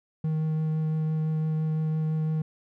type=tone with vibrato; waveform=triangle; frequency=156.9 Hz; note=D#3; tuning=15 cents sharp; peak=-22 dBFS; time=0.24-2.42 s; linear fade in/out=5 ms; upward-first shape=triangle; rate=5.9 Hz; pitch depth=10 cents each way; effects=none